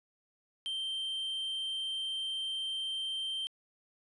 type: tone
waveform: triangle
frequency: 3136 Hz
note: G7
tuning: in tune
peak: -32 dBFS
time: 0.66-3.47 s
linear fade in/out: 0 ms
effects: resampled to 24000 Hz